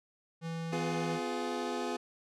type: tone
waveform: square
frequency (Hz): 164.81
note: E3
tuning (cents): 0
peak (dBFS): -36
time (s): 0.41-1.2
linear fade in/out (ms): 50
type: chord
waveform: 25% pulse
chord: F diminished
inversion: second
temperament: just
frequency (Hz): 251.4 / 349.2 / 419.1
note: Cb4 / F4 / Ab4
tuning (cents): +31 / 0 / +16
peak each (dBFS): -34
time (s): 0.72-1.97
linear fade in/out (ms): 10
effects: low-pass 7000 Hz 12 dB/octave